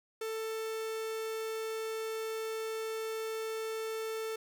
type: tone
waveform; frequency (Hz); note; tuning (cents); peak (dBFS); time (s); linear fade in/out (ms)
45% pulse; 443.3; A4; +13; -35; 0.21-4.36; 5
effects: 12-bit